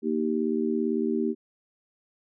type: harmonic tone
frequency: 77.9 Hz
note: D#2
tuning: 3 cents sharp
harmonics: 3 / 4 / 5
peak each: -27 / -29 / -28 dBFS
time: 0.02-1.35 s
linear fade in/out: 50 ms
effects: none